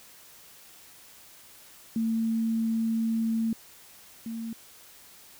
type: tone pair in turn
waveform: sine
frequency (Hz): 225.4 / 227.4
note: A3 / A#3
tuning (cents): +42 / -43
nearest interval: unison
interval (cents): 15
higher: second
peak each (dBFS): -24 / -32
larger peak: first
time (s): 1.96-3.53 / 4.26-4.53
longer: first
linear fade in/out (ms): 2
effects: white hiss -52 dBFS RMS until 5.39 s